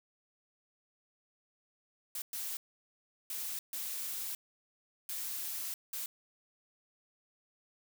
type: noise bursts at uneven times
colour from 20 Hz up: blue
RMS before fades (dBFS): -39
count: 6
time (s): 2.15-2.22 / 2.33-2.57 / 3.3-3.59 / 3.73-4.35 / 5.09-5.74 / 5.93-6.06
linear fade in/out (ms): 2
effects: none